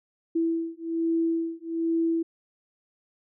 sine beating tone pair, 329.6 / 330.8 Hz, E4 / E4, 0 / +6 cents, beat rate 1.2 Hz, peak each -27 dBFS, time 0.35-2.23 s, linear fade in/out 10 ms, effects none

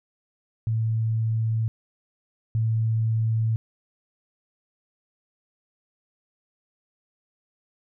sine tone pair in turn, 111.9 / 111.9 Hz, A2 / A2, +30 / +30 cents, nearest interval unison, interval 0 cents, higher neither, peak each -21 / -20 dBFS, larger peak second, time 0.67-1.68 / 2.55-3.56 s, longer neither, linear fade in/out 0 ms, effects none

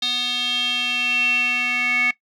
square tone with band-pass filter sweep, 245.9 Hz, B3, 7 cents flat, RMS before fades -21 dBFS, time 0.02-2.11 s, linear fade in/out 5 ms, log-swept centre 3700 to 2200 Hz, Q 9, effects noise-tail reverb RT60 0.1 s tail -18 dB re dry

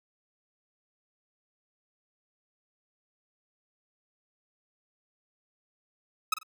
sawtooth tone with echo, 1279 Hz, D#6, 47 cents sharp, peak -19 dBFS, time 6.32-6.34 s, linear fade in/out 5 ms, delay 46 ms, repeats 2, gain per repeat -12 dB, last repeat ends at 6.432 s, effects none

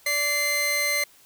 sawtooth tone pair together, 580 / 2076 Hz, D5 / C7, -22 / -14 cents, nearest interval octave + minor seventh, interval 2208 cents, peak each -27 / -19 dBFS, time 0.06-1.04 s, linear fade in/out 5 ms, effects white hiss -55 dBFS RMS until 1.25 s

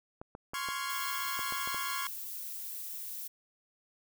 clicks, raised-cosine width 1 ms, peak -29 dBFS, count 8, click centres 0.215 / 0.351 / 0.535 / 0.687 / 1.392 / 1.524 / 1.675 / 1.745 s
sawtooth chord, Db major seventh, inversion third, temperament equal with one note detuned, 1046.5 / 1112.6 / 1396.9 / 1661.2 Hz, C6 / Db6 / F6 / Ab6, 0 / +6 / 0 / 0 cents, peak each -35 / -35 / -38 / -38 dBFS, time 0.54-2.07 s, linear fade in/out 2 ms
violet noise, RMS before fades -41 dBFS, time 0.89-3.28 s, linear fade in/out 10 ms
effects none

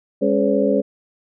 sine tone cluster, 204 / 277 / 421.8 / 511 / 567 Hz, G#3 / C#4 / G#4 / C5 / C#5, -31 / -1 / +27 / -41 / +39 cents, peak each -21 dBFS, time 0.21-0.82 s, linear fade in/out 20 ms, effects none

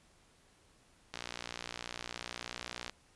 click train, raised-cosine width 0.2 ms, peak -22 dBFS, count 106, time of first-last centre 1.14-2.896 s, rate 59.8 Hz, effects pink hiss -66 dBFS RMS until 3.15 s + resampled to 24000 Hz

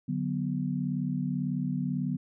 sine chord, B minor, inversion first, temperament equal, 146.83 / 185 / 246.9 Hz, D3 / F#3 / B3, 0 / 0 / 0 cents, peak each -32 dBFS, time 0.08-2.17 s, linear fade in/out 10 ms, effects none

